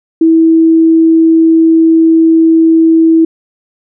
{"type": "tone", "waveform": "sine", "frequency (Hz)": 325.4, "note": "E4", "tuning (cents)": -22, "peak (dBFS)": -3, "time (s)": [0.21, 3.25], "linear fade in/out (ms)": 5, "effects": []}